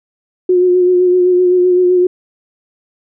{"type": "tone with vibrato", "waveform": "sine", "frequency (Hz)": 361.4, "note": "F#4", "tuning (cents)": -41, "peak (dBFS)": -7, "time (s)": [0.49, 2.07], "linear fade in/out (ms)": 5, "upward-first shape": "sine", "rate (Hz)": 7.8, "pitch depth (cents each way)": 25, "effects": []}